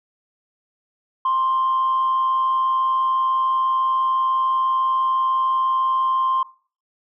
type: tone with amplitude modulation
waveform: sine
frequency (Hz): 1051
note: C6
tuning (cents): +7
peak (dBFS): -14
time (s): 1.25-6.43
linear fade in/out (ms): 5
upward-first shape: sine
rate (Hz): 120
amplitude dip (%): 40
effects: noise-tail reverb RT60 0.4 s tail -19 dB re dry + tanh soft clip ceiling -13 dBFS